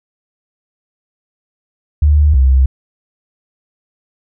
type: tone pair in turn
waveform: sine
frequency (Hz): 74.2 / 65.83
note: D2 / C2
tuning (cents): +18 / +11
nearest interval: major second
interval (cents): 207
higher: first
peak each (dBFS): -6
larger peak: neither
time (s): 2.02-2.34 / 2.34-2.66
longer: neither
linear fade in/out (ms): 5
effects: none